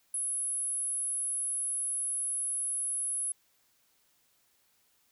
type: tone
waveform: sine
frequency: 10670 Hz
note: E9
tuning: 20 cents sharp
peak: -30 dBFS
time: 0.14-3.32 s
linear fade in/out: 2 ms
effects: white hiss -70 dBFS RMS until 5.11 s